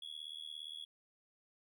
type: tone with amplitude modulation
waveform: triangle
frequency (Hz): 3364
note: G#7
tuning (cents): +22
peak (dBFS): -39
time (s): 0.02-0.85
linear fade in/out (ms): 5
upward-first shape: sine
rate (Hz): 77.3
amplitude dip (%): 100
effects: none